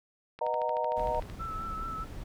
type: click train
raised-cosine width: 0.3 ms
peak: -29 dBFS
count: 13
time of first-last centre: 0.39-1.299 s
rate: 13.2 Hz
type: chord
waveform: sine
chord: B major seventh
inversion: none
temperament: just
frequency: 493.9 / 617.4 / 740.8 / 926 Hz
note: B4 / D#5 / F#5 / A#5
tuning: 0 / -14 / +2 / -12 cents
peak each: -35 / -32 / -37 / -31 dBFS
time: 0.41-1.2 s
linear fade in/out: 5 ms
type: noise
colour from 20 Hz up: brown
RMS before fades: -40 dBFS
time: 0.96-2.24 s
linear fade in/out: 10 ms
type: tone with vibrato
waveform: sine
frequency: 1318.5 Hz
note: E6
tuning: in tune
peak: -35 dBFS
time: 1.39-2.05 s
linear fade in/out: 20 ms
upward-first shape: triangle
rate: 4.8 Hz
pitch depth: 31 cents each way
effects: none